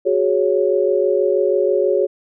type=chord; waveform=sine; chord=F# suspended second; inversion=none; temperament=just; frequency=370 / 416.2 / 555 Hz; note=F#4 / G#4 / C#5; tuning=0 / +4 / +2 cents; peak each=-18 dBFS; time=0.05-2.07 s; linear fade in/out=20 ms; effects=none